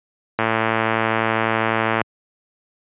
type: click train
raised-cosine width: 0.5 ms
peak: -3 dBFS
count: 183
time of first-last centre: 0.39-2.015 s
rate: 112 Hz
effects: high-pass 100 Hz 12 dB/octave + resampled to 8000 Hz